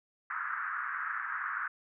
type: band-pass noise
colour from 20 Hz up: pink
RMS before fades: -36 dBFS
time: 0.3-1.68 s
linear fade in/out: 5 ms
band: 1200 to 1700 Hz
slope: 48 dB/octave
effects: none